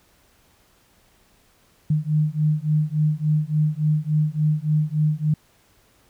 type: beating tone pair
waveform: sine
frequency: 151 / 154.5 Hz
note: D3 / D#3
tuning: +48 / -12 cents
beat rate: 3.5 Hz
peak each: -21 dBFS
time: 1.9-5.34 s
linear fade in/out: 5 ms
effects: pink hiss -59 dBFS RMS until 6.09 s